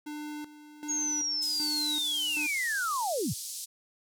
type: tone with tremolo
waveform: square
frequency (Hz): 299.3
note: D4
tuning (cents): +33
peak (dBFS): -37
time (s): 0.06-2.47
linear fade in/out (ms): 10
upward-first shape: square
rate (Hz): 1.3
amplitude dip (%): 75
type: linear sweep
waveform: sine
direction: down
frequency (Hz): 6645 to 69.1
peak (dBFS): -28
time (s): 0.88-3.34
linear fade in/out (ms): 20
type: band-pass noise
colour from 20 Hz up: white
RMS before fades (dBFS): -39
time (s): 1.41-3.66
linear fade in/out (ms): 20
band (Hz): 4300 to 11000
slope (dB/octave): 24
effects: none